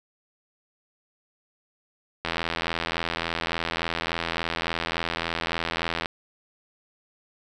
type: click train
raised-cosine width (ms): 0.3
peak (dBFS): -10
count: 319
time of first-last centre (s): 2.25-6.058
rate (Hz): 83.5
effects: none